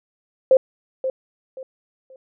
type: tone with echo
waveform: sine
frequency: 524 Hz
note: C5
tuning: 2 cents sharp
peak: -9 dBFS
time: 0.51-0.57 s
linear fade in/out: 2 ms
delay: 530 ms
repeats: 3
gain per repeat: -11 dB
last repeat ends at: 2.16 s
effects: none